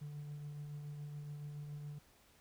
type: tone with tremolo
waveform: triangle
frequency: 146.83 Hz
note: D3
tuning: in tune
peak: -39 dBFS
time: 0.01-1.99 s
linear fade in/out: 10 ms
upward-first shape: triangle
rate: 7.1 Hz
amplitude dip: 40%
effects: tanh soft clip ceiling -38 dBFS + pink hiss -67 dBFS RMS until 2.4 s